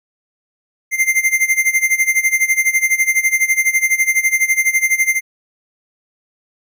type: tone with tremolo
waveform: square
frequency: 2093 Hz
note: C7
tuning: in tune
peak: -10 dBFS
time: 0.91-5.21 s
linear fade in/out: 50 ms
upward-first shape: sine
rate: 12 Hz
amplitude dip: 85%
effects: none